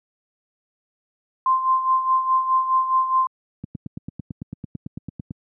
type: tone with tremolo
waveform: sine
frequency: 1044 Hz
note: C6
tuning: 4 cents flat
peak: -14 dBFS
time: 1.46-3.27 s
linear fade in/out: 2 ms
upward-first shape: sine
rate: 4.8 Hz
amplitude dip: 65%
type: click train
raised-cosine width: 5 ms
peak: -14 dBFS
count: 16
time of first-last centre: 3.64-5.309 s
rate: 8.99 Hz
effects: high-pass 150 Hz 12 dB/octave